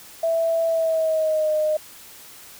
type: tone with pitch glide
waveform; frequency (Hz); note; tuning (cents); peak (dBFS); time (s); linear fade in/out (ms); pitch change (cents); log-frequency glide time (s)
sine; 659.3 to 615.1; E5 to D#5; 0 to -20; -18; 0.23-1.77; 5; -120; 0.67-1.51
effects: white hiss -44 dBFS RMS until 2.59 s